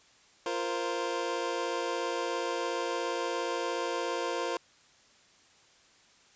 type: chord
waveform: 25% pulse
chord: F suspended fourth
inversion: none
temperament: equal with one note detuned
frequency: 346.6 / 466.2 / 523.3 Hz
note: F4 / Bb4 / C5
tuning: -13 / 0 / 0 cents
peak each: -32 / -31 / -31 dBFS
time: 0.46-4.57 s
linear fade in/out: 2 ms
effects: white hiss -61 dBFS RMS until 6.35 s + resampled to 16000 Hz